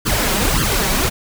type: noise with flanger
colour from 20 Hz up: pink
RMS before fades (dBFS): -17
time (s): 0.05-1.1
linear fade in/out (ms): 20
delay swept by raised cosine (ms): 0.62 to 5.32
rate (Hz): 1.8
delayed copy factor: +0.85
effects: none